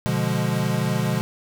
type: chord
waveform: square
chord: B diminished seventh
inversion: none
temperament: equal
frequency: 123.47 / 146.83 / 174.61 / 207.7 Hz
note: B2 / D3 / F3 / Ab3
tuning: 0 / 0 / 0 / 0 cents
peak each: -26 / -27 / -27 / -28 dBFS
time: 0.06-1.21 s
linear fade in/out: 0 ms
effects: none